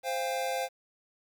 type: chord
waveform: square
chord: C suspended fourth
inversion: none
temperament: equal with one note detuned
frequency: 523.3 / 698.5 / 801.9 Hz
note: C5 / F5 / G5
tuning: 0 / 0 / +39 cents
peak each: -34 / -35 / -36 dBFS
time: 0.03-0.69 s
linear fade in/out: 50 ms
effects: 10-bit